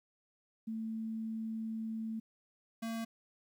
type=tone pair in turn; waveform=sine / square; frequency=222.4 / 226.9 Hz; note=A3 / A#3; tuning=+19 / -47 cents; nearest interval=unison; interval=34 cents; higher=second; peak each=-36 / -37 dBFS; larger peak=first; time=0.67-2.2 / 2.82-3.05 s; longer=first; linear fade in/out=10 ms; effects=12-bit